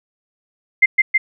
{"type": "tone with echo", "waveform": "sine", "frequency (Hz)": 2093, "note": "C7", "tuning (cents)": 0, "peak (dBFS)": -6, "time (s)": [0.82, 0.86], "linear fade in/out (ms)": 10, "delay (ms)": 160, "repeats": 2, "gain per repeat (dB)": -2, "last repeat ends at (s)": 1.18, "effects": []}